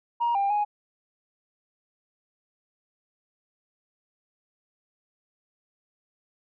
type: tone with pitch steps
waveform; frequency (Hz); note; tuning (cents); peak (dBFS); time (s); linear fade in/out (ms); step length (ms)
sine; 945 / 796 / 831; A#5 / G5 / G#5; +23 / +26 / +1; -20; 0.2-0.65; 20; 150
effects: tanh soft clip ceiling -19 dBFS